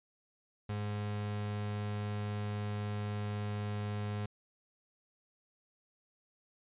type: tone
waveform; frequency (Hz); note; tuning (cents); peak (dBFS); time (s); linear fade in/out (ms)
35% pulse; 103.83; G#2; 0; -33; 0.69-4.26; 5
effects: resampled to 8000 Hz